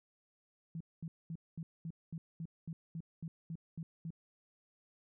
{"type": "tone bursts", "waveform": "sine", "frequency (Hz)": 163.7, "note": "E3", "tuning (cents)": -12, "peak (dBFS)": -39, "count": 13, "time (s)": [0.75, 4.105], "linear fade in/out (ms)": 2, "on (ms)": 55, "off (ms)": 220, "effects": []}